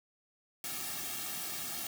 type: noise with comb filter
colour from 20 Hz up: white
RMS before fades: -39 dBFS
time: 0.64-1.87 s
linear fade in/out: 2 ms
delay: 2 ms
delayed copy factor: -1
effects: none